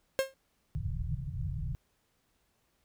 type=tone with exponential decay; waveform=45% pulse; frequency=535 Hz; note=C5; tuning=38 cents sharp; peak=-22 dBFS; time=0.19-0.34 s; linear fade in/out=0 ms; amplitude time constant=31 ms
type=low-pass noise; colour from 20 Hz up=white; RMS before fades=-35 dBFS; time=0.75-1.75 s; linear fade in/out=0 ms; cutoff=160 Hz; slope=96 dB/octave
effects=pink hiss -74 dBFS RMS until 2.84 s